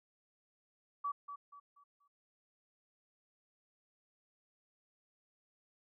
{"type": "tone with echo", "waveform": "sine", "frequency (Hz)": 1145, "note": "D6", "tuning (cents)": -44, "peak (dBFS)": -34, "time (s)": [1.04, 1.12], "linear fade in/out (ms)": 10, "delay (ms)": 240, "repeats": 4, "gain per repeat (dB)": -9, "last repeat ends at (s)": 2.08, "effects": []}